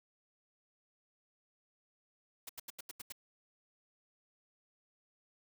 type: noise bursts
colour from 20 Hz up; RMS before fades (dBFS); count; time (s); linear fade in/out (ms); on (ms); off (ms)
white; -45; 7; 2.47-3.123; 5; 23; 82
effects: none